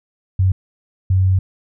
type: tone bursts at uneven times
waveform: sine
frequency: 94 Hz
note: F#2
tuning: 28 cents sharp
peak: -11 dBFS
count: 2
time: 0.39-0.52 / 1.1-1.39 s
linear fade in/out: 5 ms
effects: none